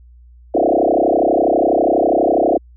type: tone with frequency modulation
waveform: sine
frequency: 507 Hz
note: B4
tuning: 45 cents sharp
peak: -11 dBFS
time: 0.54-2.58 s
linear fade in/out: 10 ms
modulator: 32.2 Hz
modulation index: 6.8
effects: added 60 Hz sine -41 dBFS peak until 2.76 s